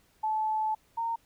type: tone pair in turn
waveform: sine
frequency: 868 / 919.6 Hz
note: A5 / A#5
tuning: -24 / -24 cents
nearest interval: minor second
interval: 100 cents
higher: second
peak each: -26 / -28 dBFS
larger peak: first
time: 0.23-0.75 / 0.97-1.16 s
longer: first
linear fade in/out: 10 ms
effects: pink hiss -66 dBFS RMS until 1.25 s

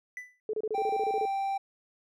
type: tone with exponential decay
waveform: triangle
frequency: 1991 Hz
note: B6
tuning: 14 cents sharp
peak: -32 dBFS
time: 0.17-0.4 s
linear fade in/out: 1 ms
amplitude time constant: 48 ms
type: tone bursts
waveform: sine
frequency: 432.5 Hz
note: A4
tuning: 30 cents flat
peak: -28 dBFS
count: 11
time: 0.49-1.254 s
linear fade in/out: 2 ms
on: 44 ms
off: 28 ms
type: tone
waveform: triangle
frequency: 784 Hz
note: G5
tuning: in tune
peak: -26 dBFS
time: 0.74-1.58 s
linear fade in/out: 10 ms
effects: none

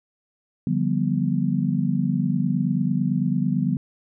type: chord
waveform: sine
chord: G dominant seventh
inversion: second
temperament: just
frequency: 147 / 176.4 / 196 / 245 Hz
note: D3 / F3 / G3 / B3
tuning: +2 / +18 / 0 / -14 cents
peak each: -25 dBFS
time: 0.67-3.77 s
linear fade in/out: 2 ms
effects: none

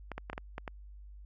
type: clicks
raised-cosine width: 0.5 ms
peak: -23 dBFS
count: 7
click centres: 0.117 / 0.18 / 0.299 / 0.331 / 0.379 / 0.581 / 0.678 s
effects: added 50 Hz sine -47 dBFS peak until 1.25 s

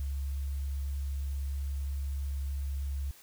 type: tone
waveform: sine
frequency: 69.3 Hz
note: C#2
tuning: in tune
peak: -31 dBFS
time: 0-3.11 s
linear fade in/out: 0 ms
effects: white hiss -56 dBFS RMS until 3.22 s

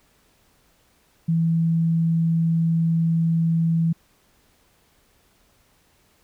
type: tone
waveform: sine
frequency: 164.81 Hz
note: E3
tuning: in tune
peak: -17 dBFS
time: 1.28-3.93 s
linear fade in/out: 10 ms
effects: pink hiss -61 dBFS RMS until 6.23 s

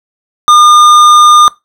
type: tone with tanh clipping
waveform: triangle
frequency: 1211 Hz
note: D#6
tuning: 47 cents flat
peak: -3 dBFS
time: 0.48-1.48 s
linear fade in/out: 0 ms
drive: 17 dB
effects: noise-tail reverb RT60 0.2 s tail -20 dB re dry

